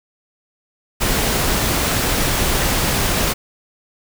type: noise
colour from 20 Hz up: pink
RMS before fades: -18 dBFS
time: 1-3.34 s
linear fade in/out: 20 ms
effects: none

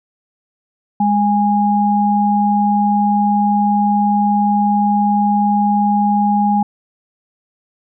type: tone pair together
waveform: sine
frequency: 205.8 / 823 Hz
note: G#3 / G#5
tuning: -16 / -16 cents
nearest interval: 2 octaves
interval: 2400 cents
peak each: -14 / -14 dBFS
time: 1-6.63 s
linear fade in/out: 5 ms
effects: none

